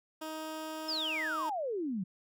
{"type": "tone", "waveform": "15% pulse", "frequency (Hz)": 314.2, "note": "D#4", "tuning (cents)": 17, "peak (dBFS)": -32, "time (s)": [0.21, 1.5], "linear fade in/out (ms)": 10}
{"type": "exponential sweep", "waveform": "sine", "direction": "down", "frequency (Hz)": [5300, 174.61], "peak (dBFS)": -32, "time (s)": [0.88, 2.04], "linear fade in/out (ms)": 10}
{"effects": []}